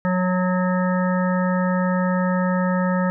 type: harmonic tone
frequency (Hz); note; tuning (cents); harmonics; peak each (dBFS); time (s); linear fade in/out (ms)
182.8; F#3; -21; 1 / 3 / 5 / 7 / 9 / 10; -19 / -25 / -29 / -29 / -34 / -33; 0.05-3.1; 0
effects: none